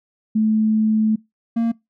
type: tone pair in turn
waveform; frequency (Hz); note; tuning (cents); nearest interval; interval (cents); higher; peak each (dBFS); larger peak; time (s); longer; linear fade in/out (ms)
sine / triangle; 217.4 / 230.3; A3 / A#3; -21 / -21; minor second; 100; second; -14; neither; 0.35-1.16 / 1.56-1.72; first; 10
effects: noise-tail reverb RT60 0.2 s tail -23 dB re dry